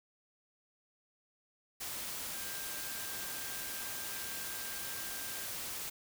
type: tone in noise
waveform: sine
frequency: 1587 Hz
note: G6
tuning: 21 cents sharp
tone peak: -50 dBFS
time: 2.34-5.46 s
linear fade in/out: 10 ms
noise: white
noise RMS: -41 dBFS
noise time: 1.8-5.9 s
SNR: -12 dB
effects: none